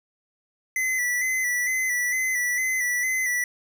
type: tone with vibrato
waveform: square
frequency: 2000 Hz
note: B6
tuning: 21 cents sharp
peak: -23 dBFS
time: 0.76-3.44 s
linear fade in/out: 2 ms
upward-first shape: square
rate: 2.2 Hz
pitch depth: 36 cents each way
effects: none